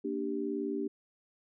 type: chord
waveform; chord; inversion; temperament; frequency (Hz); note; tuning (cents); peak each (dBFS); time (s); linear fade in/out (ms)
sine; G minor; first; equal; 233.1 / 293.7 / 392; Bb3 / D4 / G4; 0 / 0 / 0; -38 / -35 / -35; 0.04-0.88; 10
effects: none